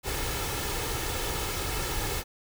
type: noise with comb filter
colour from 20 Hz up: pink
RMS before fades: -31 dBFS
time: 0.03-2.24 s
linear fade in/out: 50 ms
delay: 2.3 ms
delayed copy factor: +0.55
effects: none